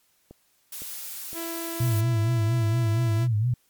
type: click train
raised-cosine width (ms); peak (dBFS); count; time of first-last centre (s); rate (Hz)
2; -30; 3; 0.31-1.33; 1.96
type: noise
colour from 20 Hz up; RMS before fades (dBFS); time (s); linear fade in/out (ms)
blue; -36; 0.72-2.01; 5
type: tone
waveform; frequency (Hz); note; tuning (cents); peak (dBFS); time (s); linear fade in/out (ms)
sawtooth; 333.4; E4; +20; -28; 1.33-3.28; 50
type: tone with vibrato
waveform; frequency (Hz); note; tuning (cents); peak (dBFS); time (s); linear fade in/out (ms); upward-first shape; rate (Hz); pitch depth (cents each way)
sine; 114.1; A#2; -37; -20; 1.8-3.54; 5; sine; 4.3; 160
effects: white hiss -66 dBFS RMS until 3.69 s + MP3 96 kbps